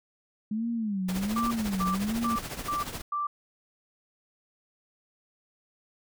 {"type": "tone with vibrato", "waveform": "sine", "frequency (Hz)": 207.7, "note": "G#3", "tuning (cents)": 0, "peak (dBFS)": -27, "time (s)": [0.51, 2.36], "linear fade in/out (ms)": 5, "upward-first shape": "sine", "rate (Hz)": 1.3, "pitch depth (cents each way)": 210}
{"type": "noise with tremolo", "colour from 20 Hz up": "pink", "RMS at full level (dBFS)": -34, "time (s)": [1.08, 3.02], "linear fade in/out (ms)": 10, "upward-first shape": "triangle", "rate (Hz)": 14, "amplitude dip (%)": 75}
{"type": "tone bursts", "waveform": "sine", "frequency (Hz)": 1174, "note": "D6", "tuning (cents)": -1, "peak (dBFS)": -27, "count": 5, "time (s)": [1.36, 3.27], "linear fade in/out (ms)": 5, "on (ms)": 150, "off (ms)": 290}
{"effects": []}